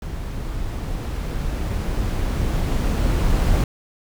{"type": "noise with level ramp", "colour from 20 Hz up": "brown", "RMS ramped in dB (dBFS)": [-29, -17], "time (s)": [0.02, 3.64], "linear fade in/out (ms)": 2, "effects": []}